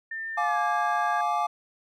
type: tone with pitch glide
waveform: sine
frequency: 1798 to 1639.3 Hz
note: A6 to G#6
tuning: +37 to -23 cents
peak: -31 dBFS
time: 0.11-1.21 s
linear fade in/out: 5 ms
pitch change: -160 cents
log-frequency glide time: 0.4-0.58 s
type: chord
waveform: triangle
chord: D diminished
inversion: first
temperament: just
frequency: 704.8 / 845.8 / 1174.7 Hz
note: F5 / Ab5 / D6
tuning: +16 / +31 / 0 cents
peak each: -26 dBFS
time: 0.37-1.47 s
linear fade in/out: 10 ms
effects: none